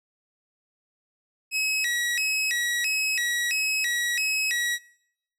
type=tone with vibrato; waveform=sawtooth; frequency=2217 Hz; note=C#7; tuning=in tune; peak=-20 dBFS; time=1.51-4.79 s; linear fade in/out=50 ms; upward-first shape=square; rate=1.5 Hz; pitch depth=250 cents each way; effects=noise-tail reverb RT60 0.8 s tail -25 dB re dry + low-pass 12000 Hz 12 dB/octave